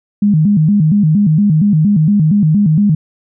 sine tone with vibrato, 178.7 Hz, F3, 40 cents sharp, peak -7 dBFS, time 0.22-2.95 s, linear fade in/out 5 ms, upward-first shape square, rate 4.3 Hz, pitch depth 240 cents each way, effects none

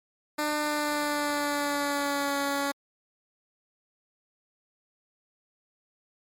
10% pulse tone with pitch glide, 299.6 to 281.2 Hz, D4 to C#4, +35 to +25 cents, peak -18 dBFS, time 0.38-2.72 s, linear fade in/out 10 ms, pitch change -110 cents, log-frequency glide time 0.59-2.37 s, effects MP3 64 kbps

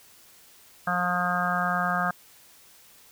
harmonic tone, 178.1 Hz, F3, 34 cents sharp, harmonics 1 / 3 / 4 / 5 / 6 / 7 / 8 / 9, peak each -31 / -39 / -29 / -38 / -36 / -28 / -34 / -30 dBFS, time 0.87-2.11 s, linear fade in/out 5 ms, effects white hiss -54 dBFS RMS until 3.11 s

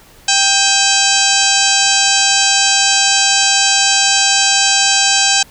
harmonic tone with a mistuned harmonic, 788 Hz, G5, 9 cents sharp, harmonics 1 / 2 / 3 / 4 / 5 / 6 / 7 / 8 / 9 / 10, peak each -19 / -19 / -19 / -19 / -19 / -19 / -19 / -19 / -19 / -19 dBFS, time 0.28-5.43 s, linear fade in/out 5 ms, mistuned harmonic 3, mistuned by +120 cents, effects pink hiss -44 dBFS RMS until 5.5 s

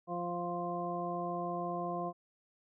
harmonic tone, 174.61 Hz, F3, in tune, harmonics 1 / 2 / 3 / 4 / 6, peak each -41 / -41 / -43 / -38 / -41 dBFS, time 0.07-2.13 s, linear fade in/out 50 ms, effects none

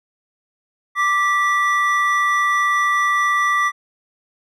triangle tone pair together, 1174.7 / 1956.3 Hz, D6 / B6, 0 / -17 cents, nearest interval major sixth, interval 883 cents, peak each -15 / -17 dBFS, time 0.95-3.72 s, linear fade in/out 50 ms, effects none

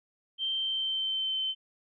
sine tone with pitch glide, 3136 to 3080 Hz, G7 to G7, 0 to -31 cents, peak -28 dBFS, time 0.38-1.55 s, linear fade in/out 50 ms, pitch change -31 cents, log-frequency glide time 0.5-1.4 s, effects none

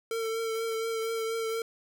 square tone with vibrato, 451 Hz, A4, 43 cents sharp, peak -30 dBFS, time 0.11-1.62 s, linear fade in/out 2 ms, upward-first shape triangle, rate 4.2 Hz, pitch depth 26 cents each way, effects none

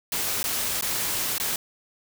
white noise with dropouts, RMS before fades -27 dBFS, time 0.12-1.56 s, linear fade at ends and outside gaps 2 ms, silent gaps 0.43-0.44 / 0.811-0.823 / 1.382-1.399 s, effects none

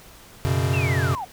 square chord, F# suspended fourth, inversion none, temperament equal, 92.5 / 123.47 / 138.59 Hz, F#2 / B2 / C#3, 0 / 0 / 0 cents, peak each -25 dBFS, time 0.45-1.15 s, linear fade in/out 0 ms
sine linear sweep, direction down, 2794 to 698.5 Hz, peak -27 dBFS, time 0.73-1.25 s, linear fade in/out 10 ms
effects pink hiss -47 dBFS RMS until 1.32 s

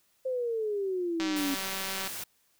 sine exponential sweep, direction down, 527 to 273.5 Hz, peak -28 dBFS, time 0.25-1.55 s, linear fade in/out 10 ms
click train, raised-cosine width 0.2 ms, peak -18 dBFS, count 169, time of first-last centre 1.2-2.075 s, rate 192 Hz
white noise, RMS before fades -38 dBFS, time 1.36-2.24 s, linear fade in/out 5 ms
effects white hiss -69 dBFS RMS until 2.59 s

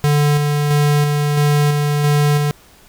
square tone with tremolo, 146.83 Hz, D3, in tune, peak -12 dBFS, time 0.04-2.51 s, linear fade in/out 0 ms, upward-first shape square, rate 1.5 Hz, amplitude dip 30%, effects pink hiss -47 dBFS RMS until 2.88 s

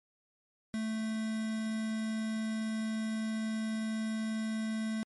triangle tone with quantisation, 220 Hz, A3, in tune, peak -30 dBFS, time 0.74-5.03 s, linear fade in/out 0 ms, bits 7, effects MP3 48 kbps

